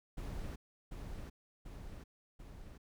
brown noise with echo, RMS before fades -42 dBFS, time 0.17-0.56 s, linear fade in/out 10 ms, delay 740 ms, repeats 3, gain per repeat -3 dB, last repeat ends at 2.78 s, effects none

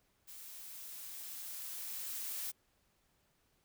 blue noise with level ramp, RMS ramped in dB -51 to -40 dBFS, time 0.27-2.52 s, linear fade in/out 20 ms, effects pink hiss -75 dBFS RMS until 3.64 s

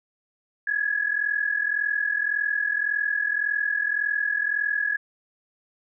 sine tone pair together, 1661.2 / 1703 Hz, G#6 / G#6, 0 / +43 cents, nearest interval unison, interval 43 cents, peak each -25 dBFS, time 0.67-4.97 s, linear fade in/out 5 ms, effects none

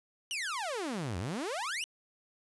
sawtooth exponential two-way sweep, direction down then up, 3042 to 82.41 to 3042 Hz, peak -30 dBFS, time 0.31-1.84 s, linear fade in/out 0 ms, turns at 1.18 s, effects resampled to 24000 Hz + 10-bit

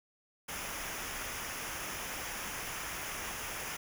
pink noise with comb filter, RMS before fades -40 dBFS, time 0.48-3.77 s, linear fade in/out 10 ms, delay 0.24 ms, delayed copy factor -0.65, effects none

